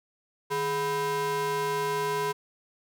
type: ring-modulated tone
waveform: square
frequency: 286.6 Hz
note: D4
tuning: 42 cents flat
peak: -24 dBFS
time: 0.5-2.33 s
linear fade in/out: 20 ms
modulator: 704 Hz
effects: none